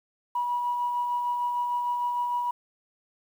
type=tone with tremolo; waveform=sine; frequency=970 Hz; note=B5; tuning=31 cents flat; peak=-23 dBFS; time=0.35-2.51 s; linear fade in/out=5 ms; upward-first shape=sine; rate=6.6 Hz; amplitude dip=30%; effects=tanh soft clip ceiling -19 dBFS + 9-bit